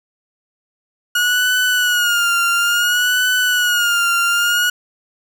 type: tone with vibrato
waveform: 30% pulse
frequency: 1442 Hz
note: F#6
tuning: 45 cents flat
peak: -11 dBFS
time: 1.15-4.7 s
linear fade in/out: 5 ms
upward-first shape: sine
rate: 0.58 Hz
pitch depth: 65 cents each way
effects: none